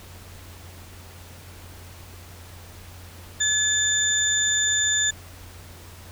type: tone cluster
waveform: sine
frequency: 1707 / 3570 / 6980 Hz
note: G#6 / A7 / A8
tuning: +47 / +24 / -15 cents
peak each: -25 / -25 / -22 dBFS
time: 3.4-5.11 s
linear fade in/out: 10 ms
effects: added 88 Hz sine -43 dBFS peak until 6.11 s + pink hiss -46 dBFS RMS until 6.11 s